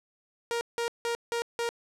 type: tone bursts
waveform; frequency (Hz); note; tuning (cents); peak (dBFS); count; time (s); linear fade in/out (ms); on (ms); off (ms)
sawtooth; 469; A#4; +11; -24; 5; 0.51-1.69; 0; 100; 170
effects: low-pass 10000 Hz 12 dB/octave